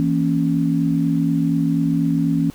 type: chord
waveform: sine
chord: A# diminished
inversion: second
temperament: equal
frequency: 164.81 / 233.1 / 277.2 Hz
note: E3 / A#3 / C#4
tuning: 0 / 0 / 0 cents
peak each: -19 / -23 / -19 dBFS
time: 0-2.5 s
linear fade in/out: 0 ms
effects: pink hiss -46 dBFS RMS until 2.54 s